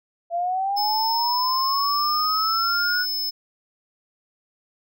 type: linear sweep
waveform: sine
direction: up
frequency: 674 to 1480 Hz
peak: -21 dBFS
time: 0.3-3.06 s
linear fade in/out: 50 ms
type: tone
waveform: square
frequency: 5220 Hz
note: E8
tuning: 18 cents flat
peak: -24 dBFS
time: 0.76-3.31 s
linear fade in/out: 20 ms
effects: none